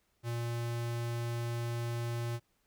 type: tone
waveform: square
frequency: 118 Hz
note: A#2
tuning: 22 cents sharp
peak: -34 dBFS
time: 0.23-2.4 s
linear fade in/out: 50 ms
effects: pink hiss -75 dBFS RMS until 2.66 s